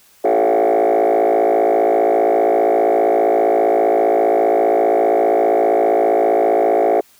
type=tone with frequency modulation; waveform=sine; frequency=554.4 Hz; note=C#5; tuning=in tune; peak=-9 dBFS; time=0.24-7.01 s; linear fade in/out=10 ms; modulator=55.1 Hz; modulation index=3.7; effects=tanh soft clip ceiling -10 dBFS + white hiss -51 dBFS RMS until 7.19 s